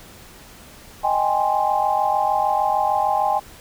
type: chord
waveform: sine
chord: Ab major seventh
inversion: second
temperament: equal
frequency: 622.3 / 784 / 830.6 / 1046.5 Hz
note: Eb5 / G5 / Ab5 / C6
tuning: 0 / 0 / 0 / 0 cents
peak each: -26 / -21 / -20 / -26 dBFS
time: 1.03-3.4 s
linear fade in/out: 20 ms
effects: pink hiss -44 dBFS RMS until 3.6 s